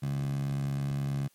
15% pulse tone with high-pass filter, 69.4 Hz, C#2, 3 cents sharp, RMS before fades -31 dBFS, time 0.02-1.28 s, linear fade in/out 10 ms, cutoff 140 Hz, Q 4.7, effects white hiss -66 dBFS RMS until 1.34 s + MP3 64 kbps

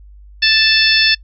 harmonic tone, 880 Hz, A5, in tune, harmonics 2 / 3 / 4 / 5 / 6, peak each -16 / -16 / -16 / -16 / -16 dBFS, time 0.42-1.15 s, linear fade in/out 10 ms, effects noise-tail reverb RT60 0.1 s tail -25 dB re dry + added 50 Hz sine -37 dBFS peak until 1.23 s

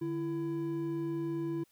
triangle tone pair together, 148.8 / 333.8 Hz, D3 / E4, +23 / +22 cents, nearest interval octave + major second, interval 1399 cents, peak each -37 / -31 dBFS, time 0.01-1.64 s, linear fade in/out 10 ms, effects white hiss -70 dBFS RMS until 1.71 s

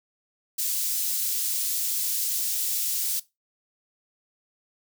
white high-pass noise, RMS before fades -27 dBFS, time 0.58-3.2 s, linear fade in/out 10 ms, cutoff 5000 Hz, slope 12 dB/octave, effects noise-tail reverb RT60 0.2 s tail -18 dB re dry

